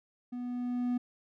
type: tone with level ramp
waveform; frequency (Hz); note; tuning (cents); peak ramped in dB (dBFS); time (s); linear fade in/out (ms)
triangle; 245.7; B3; -9; -34 to -25; 0.32-0.98; 10
effects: none